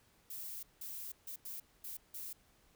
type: noise bursts at uneven times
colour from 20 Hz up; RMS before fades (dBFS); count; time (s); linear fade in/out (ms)
violet; -45; 6; 0.3-0.63 / 0.81-1.12 / 1.27-1.36 / 1.45-1.6 / 1.84-1.97 / 2.14-2.33; 5
effects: pink hiss -69 dBFS RMS until 2.75 s